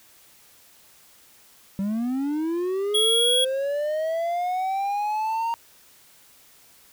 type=linear sweep; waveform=triangle; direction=up; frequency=190.8 to 932.3 Hz; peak=-21 dBFS; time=1.79-5.54 s; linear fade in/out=0 ms
type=tone; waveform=square; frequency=3322 Hz; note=G#7; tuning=in tune; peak=-19 dBFS; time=2.94-3.45 s; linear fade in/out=10 ms
effects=white hiss -54 dBFS RMS until 6.92 s